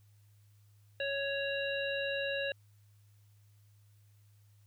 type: harmonic tone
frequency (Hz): 555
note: C#5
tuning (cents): +2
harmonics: 1 / 3 / 5 / 7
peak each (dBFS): -35 / -38 / -39 / -43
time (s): 1-2.52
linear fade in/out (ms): 2
effects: added 103 Hz sine -60 dBFS peak until 4.66 s + white hiss -74 dBFS RMS until 4.66 s